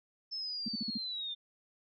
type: linear sweep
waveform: sine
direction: down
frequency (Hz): 5290 to 3563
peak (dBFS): -36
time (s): 0.31-1.35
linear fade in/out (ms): 20
type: tone bursts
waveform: sine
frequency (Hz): 222.8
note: A3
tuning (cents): +22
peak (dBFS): -33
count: 5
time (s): 0.66-0.976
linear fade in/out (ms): 5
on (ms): 24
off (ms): 49
effects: none